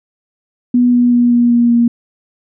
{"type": "tone with pitch steps", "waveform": "sine", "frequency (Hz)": [245.1, 243.3, 241.4, 239.6, 237.8, 236.1], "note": ["B3", "B3", "B3", "A#3", "A#3", "A#3"], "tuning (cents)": [-13, -26, -39, 48, 35, 22], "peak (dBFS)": -7, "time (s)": [0.74, 1.88], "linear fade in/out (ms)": 5, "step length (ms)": 190, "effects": []}